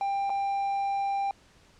triangle tone with dropouts, 793 Hz, G5, 20 cents sharp, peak -24 dBFS, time 0.01-1.31 s, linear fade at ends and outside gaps 1 ms, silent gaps 0.296-0.301 s, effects pink hiss -59 dBFS RMS until 1.79 s + low-pass 7000 Hz 12 dB/octave

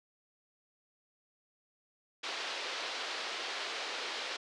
white band-pass noise, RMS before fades -39 dBFS, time 2.23-4.37 s, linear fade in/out 10 ms, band 350 to 4500 Hz, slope 24 dB/octave, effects resampled to 24000 Hz

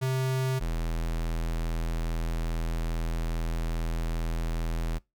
square tone pair in turn, 130.81 / 41.2 Hz, C3 / E1, 0 / 0 cents, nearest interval octave + minor sixth, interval 2000 cents, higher first, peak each -26 / -28 dBFS, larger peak first, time 0.01-0.6 / 0.6-4.99 s, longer second, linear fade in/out 20 ms, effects noise-tail reverb RT60 0.2 s tail -23 dB re dry

